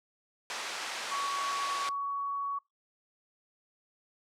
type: band-pass noise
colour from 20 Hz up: pink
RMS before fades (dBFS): -38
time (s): 0.5-1.89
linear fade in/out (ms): 0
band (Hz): 840 to 6700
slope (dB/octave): 12
type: tone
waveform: sine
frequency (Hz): 1122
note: C#6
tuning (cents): +21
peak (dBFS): -31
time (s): 1.11-2.59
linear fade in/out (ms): 10
effects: noise-tail reverb RT60 0.2 s tail -24 dB re dry + low-pass 11000 Hz 12 dB/octave